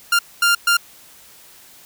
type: tone bursts at uneven times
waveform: sawtooth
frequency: 1396.9 Hz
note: F6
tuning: in tune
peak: -9 dBFS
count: 3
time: 0.12-0.19 / 0.42-0.55 / 0.67-0.77 s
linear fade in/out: 5 ms
effects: white hiss -46 dBFS RMS until 1.85 s